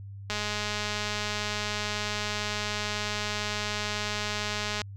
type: click train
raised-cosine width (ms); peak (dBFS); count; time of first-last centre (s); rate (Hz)
0.2; -14; 945; 0.3-4.817; 209
effects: added 99 Hz sine -39 dBFS peak until 4.96 s

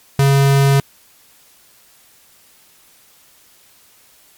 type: tone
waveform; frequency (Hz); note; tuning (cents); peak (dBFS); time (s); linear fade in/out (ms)
square; 138.3; C#3; -4; -10; 0.19-0.8; 2
effects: white hiss -50 dBFS RMS until 4.37 s + MP3 96 kbps

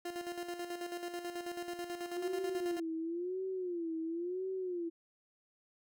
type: tone with tremolo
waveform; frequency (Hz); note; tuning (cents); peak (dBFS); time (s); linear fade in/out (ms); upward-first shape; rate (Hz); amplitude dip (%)
30% pulse; 349.2; F4; 0; -35; 0.05-2.8; 5; square; 9.2; 55
type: tone with vibrato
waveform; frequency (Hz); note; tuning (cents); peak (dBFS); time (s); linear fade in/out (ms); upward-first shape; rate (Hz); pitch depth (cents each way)
sine; 350; F4; +4; -35; 2.16-4.9; 20; sine; 0.96; 140
effects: none

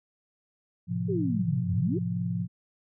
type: chord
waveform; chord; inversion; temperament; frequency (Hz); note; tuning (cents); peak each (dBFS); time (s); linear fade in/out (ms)
sine; F major; first; equal; 110 / 130.81 / 174.61; A2 / C3 / F3; 0 / 0 / 0; -32 / -35 / -29; 0.87-2.48; 50
type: exponential two-way sweep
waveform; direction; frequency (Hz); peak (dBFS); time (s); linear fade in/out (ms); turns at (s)
sine; down then up; 421.9 to 87.31 to 421.9; -27; 1.08-1.99; 20; 1.74
effects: none

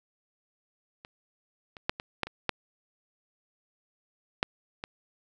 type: clicks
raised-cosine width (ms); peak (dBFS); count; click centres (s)
0.3; -28 / -28 / -9 / -20 / -11 / -23 / -9 / -8 / -19; 9; 1.049 / 1.768 / 1.895 / 1.999 / 2.233 / 2.27 / 2.493 / 4.429 / 4.839
effects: none

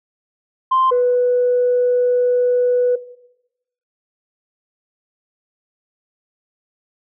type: tone pair in turn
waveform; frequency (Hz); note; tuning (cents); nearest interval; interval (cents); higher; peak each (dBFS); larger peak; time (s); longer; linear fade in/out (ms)
sine; 1045 / 493.2; C6 / B4; -2 / -2; octave + minor second; 1300; first; -11; neither; 0.71-0.91 / 0.91-2.96; second; 10
effects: noise-tail reverb RT60 0.9 s tail -18 dB re dry + tanh soft clip ceiling -8 dBFS

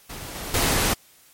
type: noise with level steps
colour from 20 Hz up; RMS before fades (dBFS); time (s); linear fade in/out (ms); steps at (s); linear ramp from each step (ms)
pink; -36 / -33 / -21; 0.09-0.94; 10; 0.35 / 0.54; 2
effects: white hiss -54 dBFS RMS until 1.33 s + MP3 64 kbps

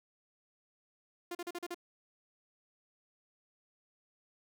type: tone bursts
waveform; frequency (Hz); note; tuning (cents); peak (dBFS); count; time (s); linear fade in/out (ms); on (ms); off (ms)
sawtooth; 349.5; F4; +1; -34; 6; 1.31-1.745; 5; 40; 39
effects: none

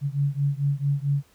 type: beating tone pair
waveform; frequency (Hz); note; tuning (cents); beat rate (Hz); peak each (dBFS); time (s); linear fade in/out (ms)
sine; 139.6 / 144.1; C#3 / D3; +13 / -33; 4.5; -24 / -25; 0.01-1.24; 50
effects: pink hiss -60 dBFS RMS until 1.34 s

